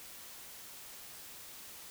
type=silence; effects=white hiss -50 dBFS RMS until 1.9 s